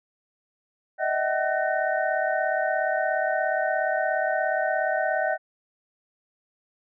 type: tone cluster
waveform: sine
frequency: 614 / 651 / 758 / 1508 / 1839 Hz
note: D#5 / E5 / F#5 / F#6 / A#6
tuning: -23 / -22 / +42 / +32 / -24 cents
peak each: -28 / -28 / -27 / -29 / -33 dBFS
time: 0.98-5.38 s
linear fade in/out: 50 ms
effects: none